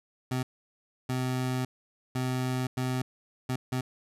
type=tone bursts at uneven times; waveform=25% pulse; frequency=128 Hz; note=C3; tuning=38 cents flat; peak=-24 dBFS; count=6; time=0.31-0.43 / 1.09-1.65 / 2.15-2.67 / 2.77-3.02 / 3.49-3.56 / 3.72-3.81 s; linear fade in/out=5 ms; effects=resampled to 32000 Hz

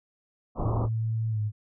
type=low-pass noise; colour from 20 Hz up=pink; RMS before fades=-30 dBFS; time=0.55-0.89 s; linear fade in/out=50 ms; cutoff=1200 Hz; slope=96 dB/octave
type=tone with pitch glide; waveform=sine; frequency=111.9 to 106.17 Hz; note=A2 to G#2; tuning=+30 to +39 cents; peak=-25 dBFS; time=0.61-1.52 s; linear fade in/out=50 ms; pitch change=-91 cents; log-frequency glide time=1.29-1.4 s
effects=none

